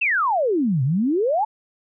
sine exponential two-way sweep, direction down then up, 2768 to 123.47 to 901 Hz, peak -17 dBFS, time 0.01-1.45 s, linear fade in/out 10 ms, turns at 0.83 s, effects none

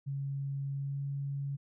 sine tone with pitch glide, 138.59 to 139.8 Hz, C#3 to C#3, 0 to +15 cents, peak -33 dBFS, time 0.06-1.57 s, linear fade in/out 20 ms, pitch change +15 cents, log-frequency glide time 0.73-1.03 s, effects none

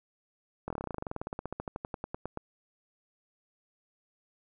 slowing click train, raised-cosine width 1 ms, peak -21 dBFS, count 30, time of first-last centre 0.68-2.374 s, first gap 23 ms, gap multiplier 1.06, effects none

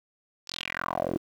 10% pulse tone with band-pass filter sweep, 43.57 Hz, F1, 3 cents flat, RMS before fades -32 dBFS, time 0.47-1.18 s, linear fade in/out 10 ms, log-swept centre 5400 to 330 Hz, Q 4.9, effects 9-bit

